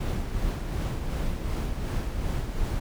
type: noise with tremolo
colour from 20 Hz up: brown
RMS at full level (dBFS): -27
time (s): 0-2.8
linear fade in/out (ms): 10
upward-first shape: sine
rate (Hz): 2.7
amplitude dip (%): 40
effects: none